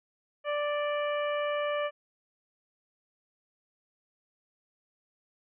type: harmonic tone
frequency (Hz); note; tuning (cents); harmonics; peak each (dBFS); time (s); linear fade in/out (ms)
587.3; D5; 0; 1 / 2 / 3 / 4 / 5; -29 / -35 / -39 / -41 / -43; 0.44-1.91; 50
effects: none